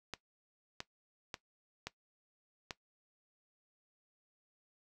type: clicks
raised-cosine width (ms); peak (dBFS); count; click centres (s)
0.2; -22; 5; 0.137 / 0.804 / 1.342 / 1.87 / 2.708
effects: noise-tail reverb RT60 0.1 s tail -17 dB re dry